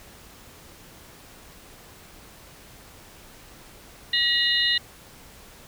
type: tone cluster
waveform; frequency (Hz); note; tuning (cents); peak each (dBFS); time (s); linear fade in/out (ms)
sine; 1919 / 2882 / 3666 / 4041; A#6 / F#7 / A#7 / B7; +50 / -46 / -30 / +39; -25; 4.13-4.78; 5
effects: pink hiss -48 dBFS RMS until 5.67 s